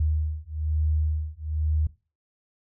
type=beating tone pair; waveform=sine; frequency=76.6 / 77.7 Hz; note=D#2 / D#2; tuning=-27 / -2 cents; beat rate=1.1 Hz; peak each=-26 dBFS; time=0-1.87 s; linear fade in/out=5 ms; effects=noise-tail reverb RT60 0.3 s tail -18 dB re dry